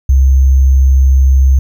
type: tone with sample-and-hold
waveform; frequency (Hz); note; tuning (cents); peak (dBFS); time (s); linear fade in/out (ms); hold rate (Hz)
sine; 66.7; C2; +34; -4; 0.09-1.59; 5; 6300
effects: none